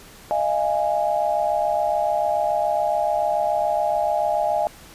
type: tone cluster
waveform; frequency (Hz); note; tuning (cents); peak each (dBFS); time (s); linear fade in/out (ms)
sine; 615 / 682 / 830; D#5 / F5 / G#5; -20 / -41 / -1; -23; 0.31-4.67; 0
effects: pink hiss -45 dBFS RMS until 4.94 s + resampled to 32000 Hz